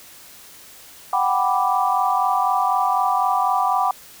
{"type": "chord", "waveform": "sine", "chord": "G major seventh", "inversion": "third", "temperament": "equal", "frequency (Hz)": [740, 784, 987.8, 1174.7], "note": ["F#5", "G5", "B5", "D6"], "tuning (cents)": [0, 0, 0, 0], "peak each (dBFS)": -22, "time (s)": [1.13, 3.91], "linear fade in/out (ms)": 2, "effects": ["white hiss -44 dBFS RMS until 4.2 s"]}